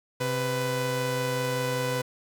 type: tone pair together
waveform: sawtooth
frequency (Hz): 130.8 / 498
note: C3 / B4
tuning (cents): 0 / +14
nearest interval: octave + major seventh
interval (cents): 2314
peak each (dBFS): -26 / -24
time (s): 0.2-2.02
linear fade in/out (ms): 10
effects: none